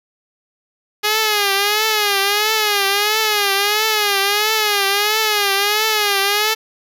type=tone with vibrato; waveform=5% pulse; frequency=415.3 Hz; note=G#4; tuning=in tune; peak=-3 dBFS; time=1.03-6.55 s; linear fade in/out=20 ms; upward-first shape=triangle; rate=1.5 Hz; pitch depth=110 cents each way; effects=none